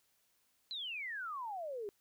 sine exponential sweep, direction down, 4104 to 392 Hz, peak -39 dBFS, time 0.71-1.89 s, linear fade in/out 0 ms, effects white hiss -75 dBFS RMS until 2 s

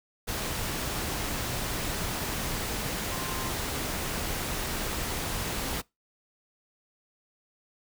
sine tone in noise, 1046.5 Hz, C6, in tune, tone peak -40 dBFS, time 3.11-3.51 s, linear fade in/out 20 ms, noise pink, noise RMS -32 dBFS, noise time 0.27-5.82 s, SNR -11 dB, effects noise-tail reverb RT60 0.2 s tail -23 dB re dry

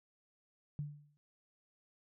sine tone with exponential decay, 146.83 Hz, D3, in tune, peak -34 dBFS, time 0.79-1.17 s, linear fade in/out 0 ms, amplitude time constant 82 ms, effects none

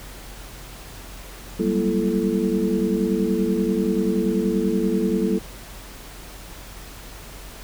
sine tone cluster, 188.9 / 199.3 / 235.9 / 337.3 / 437.4 Hz, F#3 / G3 / A#3 / E4 / A4, +36 / +29 / +21 / +40 / -10 cents, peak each -25 dBFS, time 1.59-5.39 s, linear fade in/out 10 ms, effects added 45 Hz sine -40 dBFS peak until 7.63 s + pink hiss -41 dBFS RMS until 7.63 s

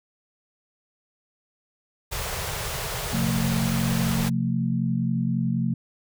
pink band-stop noise, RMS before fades -30 dBFS, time 2.11-4.3 s, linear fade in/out 20 ms, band 180 to 390 Hz, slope 48 dB/octave
sine chord, F major, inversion second, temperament equal with one note detuned, 130.81 / 174.61 / 225.5 Hz, C3 / F3 / A3, 0 / 0 / +43 cents, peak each -26 dBFS, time 3.13-5.74 s, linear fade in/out 5 ms
effects none

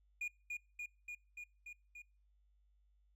triangle tone with echo, 2438 Hz, D#7, 36 cents flat, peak -36 dBFS, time 0.21-0.28 s, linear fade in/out 5 ms, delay 290 ms, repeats 6, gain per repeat -2 dB, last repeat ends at 2.02 s, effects noise-tail reverb RT60 0.4 s tail -26 dB re dry + added 50 Hz sine -69 dBFS peak until 3.15 s

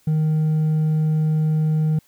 sine tone with hard clipping, 155.56 Hz, D#3, in tune, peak -17 dBFS, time 0.07-1.99 s, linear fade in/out 5 ms, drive 2 dB, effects white hiss -59 dBFS RMS until 2.07 s

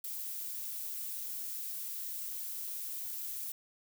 violet noise, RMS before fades -40 dBFS, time 0.04-3.52 s, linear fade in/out 2 ms, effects none

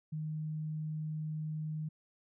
sine tone, 154.9 Hz, D#3, 7 cents flat, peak -35 dBFS, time 0.12-1.89 s, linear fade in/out 10 ms, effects none

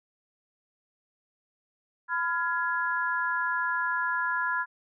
sine chord, F diminished, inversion second, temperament just, 1005.8 / 1396.9 / 1676.3 Hz, Cb6 / F6 / Ab6, +31 / 0 / +16 cents, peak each -30 dBFS, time 2.08-4.66 s, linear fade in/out 50 ms, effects none

